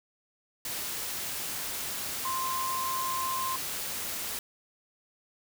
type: tone in noise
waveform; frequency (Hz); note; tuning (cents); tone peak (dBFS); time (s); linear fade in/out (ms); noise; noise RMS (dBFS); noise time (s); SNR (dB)
sine; 1046.5; C6; 0; -30; 2.25-3.56; 2; white; -35; 0.65-4.39; +2
effects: none